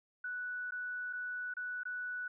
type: tone with dropouts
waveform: sine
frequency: 1480 Hz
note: F#6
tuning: in tune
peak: -37 dBFS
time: 0.24-2.28 s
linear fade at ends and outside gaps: 5 ms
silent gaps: 0.709-0.72 / 1.129-1.132 / 1.539-1.567 / 1.834-1.853 s
effects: none